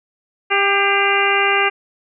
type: harmonic tone with a mistuned harmonic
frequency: 397.4 Hz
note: G4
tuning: 24 cents sharp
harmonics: 1 / 2 / 3 / 4 / 5 / 6 / 7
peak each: -21 / -21 / -21 / -21 / -21 / -21 / -21 dBFS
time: 0.5-1.7 s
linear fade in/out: 20 ms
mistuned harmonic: 5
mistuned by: +44 cents
effects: none